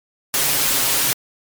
white noise with comb filter, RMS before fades -18 dBFS, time 0.34-1.13 s, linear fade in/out 0 ms, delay 7.3 ms, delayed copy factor +0.85, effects MP3 96 kbps

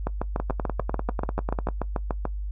two click trains, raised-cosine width 1 ms, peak -12 / -13 dBFS, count 16 / 14, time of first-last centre 0.07-2.253 / 0.4-1.687 s, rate 6.87 / 10.1 Hz, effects noise-tail reverb RT60 0.1 s tail -19 dB re dry + added 50 Hz sine -28 dBFS peak until 2.51 s

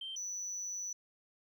sine tone pair in turn, 3136 / 5946 Hz, G7 / F#8, 0 / +8 cents, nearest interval major seventh, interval 1108 cents, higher second, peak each -39 / -36 dBFS, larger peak second, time 0.01-0.16 / 0.16-0.93 s, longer second, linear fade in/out 5 ms, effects tanh soft clip ceiling -35 dBFS + 13-bit

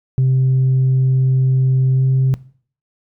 sine tone with pitch glide, 130.81 to 131.8 Hz, C3 to C3, 0 to +13 cents, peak -9 dBFS, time 0.18-2.34 s, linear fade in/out 0 ms, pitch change +13 cents, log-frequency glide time 1.94-2.03 s, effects noise-tail reverb RT60 0.5 s tail -21 dB re dry + tanh soft clip ceiling -9 dBFS

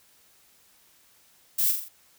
violet noise with echo, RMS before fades -24 dBFS, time 1.58-1.72 s, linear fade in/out 10 ms, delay 42 ms, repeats 4, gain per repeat -5 dB, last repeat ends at 1.888 s, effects white hiss -60 dBFS RMS until 2.18 s

